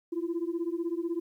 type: beating tone pair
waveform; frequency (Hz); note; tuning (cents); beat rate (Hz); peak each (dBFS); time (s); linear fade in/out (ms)
sine; 330.9 / 346.9; E4 / F4; +7 / -12; 16; -31; 0.12-1.2; 10
effects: tanh soft clip ceiling -24 dBFS + 11-bit